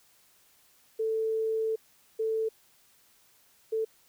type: tone bursts at uneven times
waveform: sine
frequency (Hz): 442.9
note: A4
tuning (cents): +11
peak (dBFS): -26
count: 3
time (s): 0.99-1.76 / 2.19-2.49 / 3.72-3.85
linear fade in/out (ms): 10
effects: white hiss -63 dBFS RMS until 4.08 s